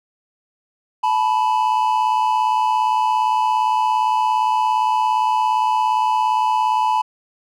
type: tone pair together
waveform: triangle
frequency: 868.6 / 986 Hz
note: A5 / B5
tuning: -23 / -3 cents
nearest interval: major second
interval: 220 cents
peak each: -16 dBFS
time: 1.03-7.02 s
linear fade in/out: 10 ms
effects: none